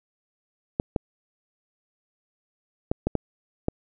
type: clicks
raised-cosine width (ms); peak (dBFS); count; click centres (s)
2; -9; 6; 0.799 / 0.962 / 2.915 / 3.07 / 3.153 / 3.684
effects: none